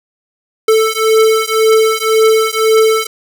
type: beating tone pair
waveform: square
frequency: 440 / 441.9 Hz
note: A4 / A4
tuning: 0 / +7 cents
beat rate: 1.9 Hz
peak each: -12 dBFS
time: 0.68-3.07 s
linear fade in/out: 5 ms
effects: none